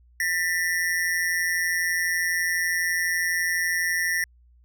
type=ring-modulated tone; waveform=square; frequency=1880 Hz; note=A#6; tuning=14 cents sharp; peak=-20 dBFS; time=0.2-4.24 s; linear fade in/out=2 ms; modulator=86 Hz; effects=added 60 Hz sine -53 dBFS peak until 4.64 s